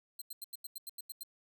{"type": "tone bursts", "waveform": "5% pulse", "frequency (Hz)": 4148, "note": "C8", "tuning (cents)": -16, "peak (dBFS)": -34, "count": 10, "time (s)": [0.19, 1.234], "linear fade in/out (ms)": 5, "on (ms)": 27, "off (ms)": 86, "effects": []}